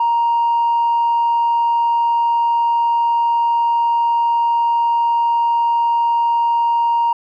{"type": "tone with tanh clipping", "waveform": "triangle", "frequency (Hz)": 936, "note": "A#5", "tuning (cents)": 7, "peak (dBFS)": -13, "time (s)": [0, 7.13], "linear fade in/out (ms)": 5, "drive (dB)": 5, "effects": []}